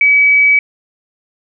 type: tone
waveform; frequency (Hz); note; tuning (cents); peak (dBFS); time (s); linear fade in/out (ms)
sine; 2281; C#7; +49; -6; 0.01-0.59; 2
effects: none